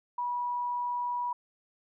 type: tone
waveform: sine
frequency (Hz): 973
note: B5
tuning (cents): -26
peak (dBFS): -29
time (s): 0.18-1.33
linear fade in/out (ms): 5
effects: none